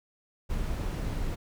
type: noise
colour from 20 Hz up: brown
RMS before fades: -31 dBFS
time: 0.49-1.36 s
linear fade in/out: 20 ms
effects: none